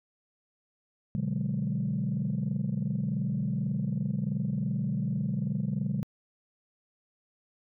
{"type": "chord", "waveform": "sine", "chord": "G# half-diminished seventh", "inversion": "first", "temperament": "equal", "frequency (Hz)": [123.47, 146.83, 185, 207.7], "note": ["B2", "D3", "F#3", "G#3"], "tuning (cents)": [0, 0, 0, 0], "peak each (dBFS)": [-33, -31, -32, -32], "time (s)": [1.15, 6.03], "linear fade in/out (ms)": 0, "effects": ["tanh soft clip ceiling -21 dBFS"]}